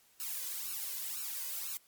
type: noise with flanger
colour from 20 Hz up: blue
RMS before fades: -39 dBFS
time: 0.2-1.77 s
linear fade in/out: 0 ms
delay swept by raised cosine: 0.73 to 2.03 ms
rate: 2 Hz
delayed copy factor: +0.85
effects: white hiss -66 dBFS RMS until 1.87 s + MP3 96 kbps